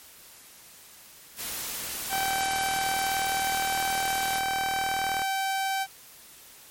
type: noise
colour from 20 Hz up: white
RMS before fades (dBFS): -34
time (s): 1.36-4.42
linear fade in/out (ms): 50
type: tone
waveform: sawtooth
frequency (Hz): 774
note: G5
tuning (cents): -22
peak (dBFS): -22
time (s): 2.09-5.87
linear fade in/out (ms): 50
type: click train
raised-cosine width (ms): 0.5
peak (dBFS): -19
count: 123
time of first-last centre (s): 2.13-5.219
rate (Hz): 39.5
effects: white hiss -50 dBFS RMS until 6.7 s + MP3 64 kbps